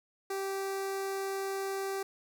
sawtooth tone with notch filter, 389.4 Hz, G4, 12 cents flat, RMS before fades -35 dBFS, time 0.3-2.03 s, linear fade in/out 5 ms, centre 3100 Hz, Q 1.9, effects 11-bit

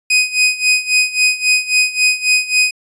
sawtooth tone with tremolo, 2500 Hz, D#7, 8 cents sharp, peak -5 dBFS, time 0.1-2.71 s, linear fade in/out 5 ms, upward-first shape sine, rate 3.7 Hz, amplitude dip 85%, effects resampled to 22050 Hz

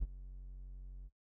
triangle tone with ADSR envelope, 45.92 Hz, F#1, 12 cents flat, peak -27 dBFS, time 0-1.1 s, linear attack 27 ms, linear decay 32 ms, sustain -17 dB, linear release 40 ms, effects noise-tail reverb RT60 0.1 s tail -21 dB re dry

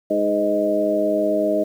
harmonic tone with a mistuned harmonic, 103.7 Hz, G#2, 2 cents flat, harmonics 2 / 3 / 4 / 5 / 6, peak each -28 / -23 / -26 / -28 / -19 dBFS, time 0.1-1.64 s, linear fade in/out 10 ms, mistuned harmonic 5, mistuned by -26 cents, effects 8-bit

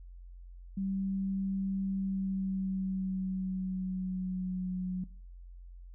sine tone with pitch glide, 193.4 to 183.39 Hz, G3 to F#3, -23 to -15 cents, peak -31 dBFS, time 0.77-5.04 s, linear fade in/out 5 ms, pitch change -92 cents, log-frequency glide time 1.88-4.71 s, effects noise-tail reverb RT60 0.4 s tail -20 dB re dry + added 44 Hz sine -46 dBFS peak until 5.94 s

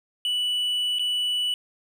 triangle tone with dropouts, 2960 Hz, F#7, in tune, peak -21 dBFS, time 0.25-1.54 s, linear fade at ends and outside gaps 1 ms, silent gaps 0.986-0.994 s, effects none

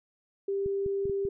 sine tone, 395 Hz, G4, 13 cents sharp, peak -27 dBFS, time 0.48-1.29 s, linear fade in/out 5 ms
clicks, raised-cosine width 5 ms, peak -27 dBFS, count 5, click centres 0.661 / 0.862 / 1.055 / 1.097 / 1.252 s
effects none

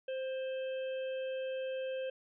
harmonic tone with a mistuned harmonic, 523.3 Hz, C5, in tune, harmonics 1 / 3 / 5 / 6, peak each -35 / -51 / -51 / -53 dBFS, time 0.08-2.1 s, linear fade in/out 5 ms, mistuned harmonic 3, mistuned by +19 cents, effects none

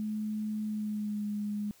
sine tone with pitch glide, 213.8 to 207.6 Hz, A3 to G#3, -49 to 0 cents, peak -31 dBFS, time 0-1.71 s, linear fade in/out 0 ms, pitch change -51 cents, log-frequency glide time 0.65-1.28 s, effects white hiss -61 dBFS RMS until 1.8 s

